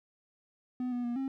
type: tone with pitch steps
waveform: triangle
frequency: 250.8 / 244.2 / 239.2 / 268 Hz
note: B3 / B3 / A#3 / C4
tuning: +27 / -19 / +45 / +42 cents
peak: -29 dBFS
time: 0.8-1.28 s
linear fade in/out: 2 ms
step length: 120 ms
effects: none